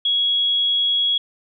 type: tone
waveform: sine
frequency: 3330 Hz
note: G#7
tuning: 4 cents sharp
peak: -16 dBFS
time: 0.05-1.18 s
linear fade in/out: 5 ms
effects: none